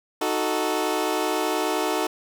20% pulse chord, D# diminished, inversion none, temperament equal, 311.1 / 370 / 440 Hz, D#4 / F#4 / A4, 0 / 0 / 0 cents, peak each -22 dBFS, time 0.21-2.07 s, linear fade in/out 5 ms, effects none

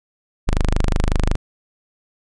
sawtooth tone, 25.46 Hz, G#0, 33 cents flat, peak -11 dBFS, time 0.47-1.36 s, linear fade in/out 10 ms, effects resampled to 22050 Hz

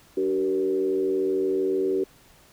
sine tone with frequency modulation, 381.7 Hz, G4, 46 cents flat, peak -21 dBFS, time 0.17-2.04 s, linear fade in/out 5 ms, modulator 87 Hz, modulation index 0.79, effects pink hiss -55 dBFS RMS until 2.52 s

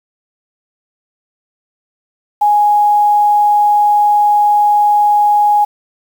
sine tone with quantisation, 830.6 Hz, G#5, in tune, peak -7 dBFS, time 2.41-5.65 s, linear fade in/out 10 ms, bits 6, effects none

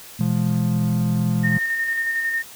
sine chord, E major, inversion second, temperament equal with one note detuned, 121.28 / 164.81 / 207.7 Hz, B2 / E3 / G#3, -31 / 0 / 0 cents, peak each -22 dBFS, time 0.19-1.58 s, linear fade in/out 10 ms
click train, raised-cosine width 1 ms, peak -26 dBFS, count 243, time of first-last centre 0.21-1.585 s, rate 176 Hz
sine tone with tremolo, 1830 Hz, A#6, 32 cents flat, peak -19 dBFS, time 1.43-2.43 s, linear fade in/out 20 ms, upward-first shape square, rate 11 Hz, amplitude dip 30%
effects white hiss -41 dBFS RMS until 2.55 s

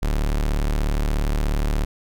40% pulse tone, 36.89 Hz, D1, 9 cents sharp, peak -18 dBFS, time 0.02-1.85 s, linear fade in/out 10 ms, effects none

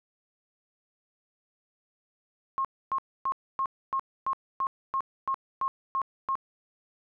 sine tone bursts, 1075 Hz, C6, 47 cents sharp, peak -25 dBFS, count 12, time 2.58-6.354 s, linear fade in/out 0 ms, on 67 ms, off 270 ms, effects none

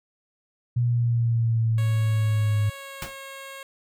sine linear sweep, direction down, 121.2 to 103.83 Hz, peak -19 dBFS, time 0.76-2.7 s, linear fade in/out 10 ms
10% pulse tone with pitch glide, 553 to 544.1 Hz, C#5 to C#5, -4 to -32 cents, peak -29 dBFS, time 1.78-3.63 s, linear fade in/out 2 ms, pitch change -28 cents, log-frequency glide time 2.71-3.08 s
pink noise with exponential decay, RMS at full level -29 dBFS, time 3.02-3.17 s, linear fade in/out 1 ms, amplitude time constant 32 ms
effects none

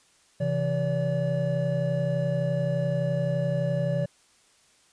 triangle tone cluster, 133.4 / 165.1 / 573 Hz, C3 / E3 / D5, +34 / +3 / -43 cents, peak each -26 dBFS, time 0.4-4.06 s, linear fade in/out 10 ms, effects white hiss -61 dBFS RMS until 4.92 s + resampled to 22050 Hz

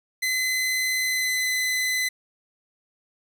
sawtooth tone with pitch glide, 2035 to 2019 Hz, C7 to B6, -49 to +38 cents, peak -19 dBFS, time 0.22-2.09 s, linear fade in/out 10 ms, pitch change -13 cents, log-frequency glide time 0.98-1.53 s, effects none

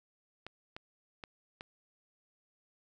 clicks, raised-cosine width 0.3 ms, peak -27 dBFS, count 4, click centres 0.466 / 0.765 / 1.238 / 1.609 s, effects none

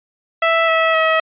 15% pulse tone with pitch steps, 659.3 / 650.2 / 641.3 Hz, E5 / E5 / E5, 0 / -24 / -48 cents, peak -6 dBFS, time 0.42-1.2 s, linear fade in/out 5 ms, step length 260 ms, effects resampled to 8000 Hz

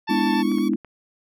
harmonic tone, 885 Hz, A5, 10 cents sharp, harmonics 1 / 2 / 3 / 4 / 5 / 6, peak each -25 / -31 / -35 / -37 / -39 / -41 dBFS, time 0.07-0.43 s, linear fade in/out 20 ms
15% pulse tone with vibrato, 1121 Hz, C#6, 19 cents sharp, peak -29 dBFS, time 0.09-0.69 s, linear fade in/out 10 ms, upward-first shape triangle, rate 7.6 Hz, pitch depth 37 cents each way
sine chord, E dominant seventh, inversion first, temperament just, 206 / 247.2 / 296.7 / 329.6 Hz, G#3 / B3 / D4 / E4, -14 / +2 / +18 / 0 cents, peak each -24 dBFS, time 0.09-0.76 s, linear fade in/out 10 ms
clicks, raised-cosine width 0.5 ms, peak -28 dBFS, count 4, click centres 0.517 / 0.584 / 0.735 / 0.847 s
effects none

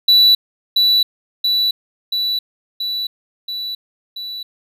triangle tone with echo, 3951 Hz, B7, in tune, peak -6 dBFS, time 0.08-0.35 s, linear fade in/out 5 ms, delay 680 ms, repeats 6, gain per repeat -3 dB, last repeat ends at 4.43 s, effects none

